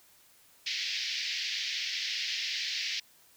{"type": "band-pass noise", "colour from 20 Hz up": "white", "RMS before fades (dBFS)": -34, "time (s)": [0.66, 3], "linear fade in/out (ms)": 5, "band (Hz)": [1900, 5400], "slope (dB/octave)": 48, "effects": ["white hiss -61 dBFS RMS until 3.36 s"]}